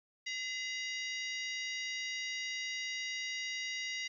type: harmonic tone with a mistuned harmonic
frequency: 949 Hz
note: A#5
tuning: 31 cents sharp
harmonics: 2 / 3 / 4 / 5 / 6 / 7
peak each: -39 / -43 / -46 / -46 / -48 / -53 dBFS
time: 0.26-4.08 s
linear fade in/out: 10 ms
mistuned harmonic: 2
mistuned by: +120 cents
effects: 12-bit